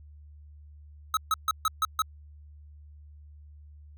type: tone bursts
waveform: square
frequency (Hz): 1285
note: E6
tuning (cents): -45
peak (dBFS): -23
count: 6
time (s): 1.14-2.02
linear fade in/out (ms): 2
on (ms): 30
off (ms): 140
effects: added 74 Hz sine -47 dBFS peak until 3.97 s